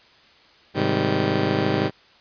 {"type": "chord", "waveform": "15% pulse", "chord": "Ab major seventh", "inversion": "none", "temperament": "just", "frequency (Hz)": [103.83, 129.78, 155.74, 194.67], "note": ["Ab2", "C3", "Eb3", "G3"], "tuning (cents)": [0, -14, 2, -12], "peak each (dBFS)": -20, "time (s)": [0.74, 1.91], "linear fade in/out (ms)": 50, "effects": ["white hiss -53 dBFS RMS until 2.2 s", "resampled to 11025 Hz"]}